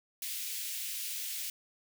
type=high-pass noise; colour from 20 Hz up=white; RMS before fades=-38 dBFS; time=0.22-1.5 s; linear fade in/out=2 ms; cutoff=2200 Hz; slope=24 dB/octave; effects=none